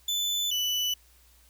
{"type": "tone pair in turn", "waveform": "35% pulse", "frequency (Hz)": [3500, 2977], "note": ["A7", "F#7"], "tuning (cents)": [-10, 10], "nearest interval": "minor third", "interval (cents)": 280, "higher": "first", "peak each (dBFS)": -24, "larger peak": "neither", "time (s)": [[0.08, 0.51], [0.51, 0.94]], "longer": "neither", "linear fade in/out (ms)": 5, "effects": ["added 60 Hz sine -59 dBFS peak until 1.49 s", "white hiss -61 dBFS RMS until 1.49 s"]}